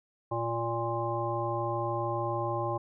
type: harmonic tone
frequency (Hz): 116.54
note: A#2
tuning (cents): 0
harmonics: 1 / 3 / 5 / 7 / 9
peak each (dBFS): -35 / -35 / -35 / -35 / -35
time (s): 0.31-2.78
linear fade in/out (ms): 10
effects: none